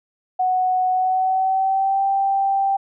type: tone with pitch glide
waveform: sine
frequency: 740 to 784 Hz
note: F#5 to G5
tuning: 0 to 0 cents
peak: -16 dBFS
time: 0.39-2.77 s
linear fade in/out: 10 ms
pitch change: +100 cents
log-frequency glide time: 0.91-2.04 s
effects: none